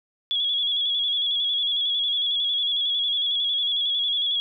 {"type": "tone with vibrato", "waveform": "sine", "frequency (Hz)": 3368, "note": "G#7", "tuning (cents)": 24, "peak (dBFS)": -21, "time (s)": [0.31, 4.4], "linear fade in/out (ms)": 0, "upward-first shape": "square", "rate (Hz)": 11, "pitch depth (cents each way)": 35, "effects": []}